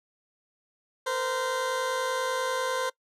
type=tone pair together; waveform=20% pulse; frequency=466.2 / 516.3 Hz; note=A#4 / C5; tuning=0 / -23 cents; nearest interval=major second; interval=177 cents; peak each=-29 / -23 dBFS; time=1.06-2.9 s; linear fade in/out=10 ms; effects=noise-tail reverb RT60 0.1 s tail -22 dB re dry + low-pass 10000 Hz 12 dB/octave